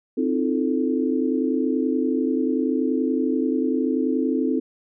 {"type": "chord", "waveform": "sine", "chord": "F dominant seventh", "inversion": "second", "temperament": "equal with one note detuned", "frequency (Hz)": [261.6, 311.1, 342.4, 440], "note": ["C4", "Eb4", "F4", "A4"], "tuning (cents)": [0, 0, -34, 0], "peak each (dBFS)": [-22, -25, -28, -27], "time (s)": [0.17, 4.6], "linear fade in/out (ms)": 10, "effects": []}